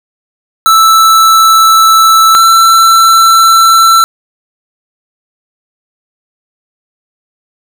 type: tone pair in turn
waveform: square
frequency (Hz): 1318.5 / 1338.5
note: E6 / E6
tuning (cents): 0 / +26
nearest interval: unison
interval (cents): 26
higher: second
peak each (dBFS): -3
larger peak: neither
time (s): 0.66-2.35 / 2.35-4.04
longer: neither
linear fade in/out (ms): 0
effects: none